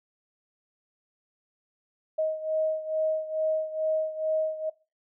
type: beating tone pair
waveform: sine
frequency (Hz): 628 / 630.3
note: D#5 / D#5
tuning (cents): +16 / +22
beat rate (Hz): 2.3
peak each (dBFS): -27 / -31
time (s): 2.18-4.7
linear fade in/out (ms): 10
effects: noise-tail reverb RT60 0.3 s tail -21 dB re dry